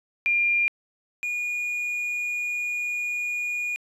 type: tone pair in turn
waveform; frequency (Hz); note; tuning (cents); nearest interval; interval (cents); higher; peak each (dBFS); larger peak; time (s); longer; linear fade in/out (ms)
sine / triangle; 2400 / 2441; D7 / D#7; +37 / -34; unison; 29; second; -19 / -24; first; 0.26-0.68 / 1.23-3.76; second; 0
effects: resampled to 32000 Hz + 10-bit